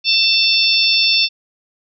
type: harmonic tone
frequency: 890 Hz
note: A5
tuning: 20 cents sharp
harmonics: 3 / 4 / 5 / 6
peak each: -17 / -17 / -17 / -17 dBFS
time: 0.04-1.29 s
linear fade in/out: 50 ms
effects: none